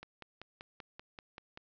click train, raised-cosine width 0.3 ms, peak -30 dBFS, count 9, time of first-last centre 0.03-1.574 s, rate 5.18 Hz, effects resampled to 16000 Hz + 12-bit

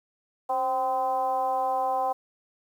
sine tone with frequency modulation, 777 Hz, G5, 16 cents flat, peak -23 dBFS, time 0.49-2.13 s, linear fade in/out 10 ms, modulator 251 Hz, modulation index 0.91, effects high-pass 300 Hz 12 dB/octave + 9-bit

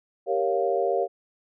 sine chord, G half-diminished seventh, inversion none, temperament equal, 392 / 466.2 / 554.4 / 698.5 Hz, G4 / Bb4 / Db5 / F5, 0 / 0 / 0 / 0 cents, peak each -27 dBFS, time 0.26-1.08 s, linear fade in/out 50 ms, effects none

